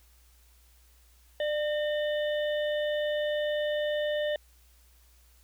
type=harmonic tone with a mistuned harmonic; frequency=597 Hz; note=D5; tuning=28 cents sharp; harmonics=1 / 3 / 5 / 6; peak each=-27 / -37 / -41 / -43 dBFS; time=1.4-4.36 s; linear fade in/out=2 ms; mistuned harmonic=3; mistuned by=+33 cents; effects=added 60 Hz sine -58 dBFS peak until 5.43 s + white hiss -64 dBFS RMS until 5.43 s